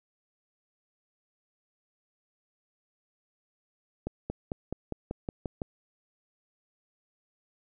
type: accelerating click train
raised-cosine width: 2 ms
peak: -19 dBFS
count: 9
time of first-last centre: 4.07-5.618 s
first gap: 230 ms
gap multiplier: 0.95
effects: none